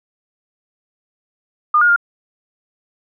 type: tone with pitch steps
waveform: sine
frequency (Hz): 1214 / 1429 / 1405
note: D#6 / F6 / F6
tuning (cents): -43 / +39 / +10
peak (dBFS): -9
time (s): 1.74-1.962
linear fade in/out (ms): 5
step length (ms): 74
effects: none